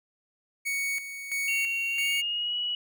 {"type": "tone with tremolo", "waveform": "45% pulse", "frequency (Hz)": 2229, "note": "C#7", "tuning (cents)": 9, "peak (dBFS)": -27, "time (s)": [0.65, 2.22], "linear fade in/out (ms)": 20, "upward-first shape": "square", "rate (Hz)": 1.5, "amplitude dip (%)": 65}
{"type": "tone with pitch glide", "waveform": "sine", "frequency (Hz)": [2749, 2929], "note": ["F7", "F#7"], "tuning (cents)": [-28, -18], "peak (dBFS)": -27, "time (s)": [1.48, 2.75], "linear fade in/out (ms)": 2, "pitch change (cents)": 110, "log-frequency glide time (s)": [1.88, 2.57]}
{"effects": []}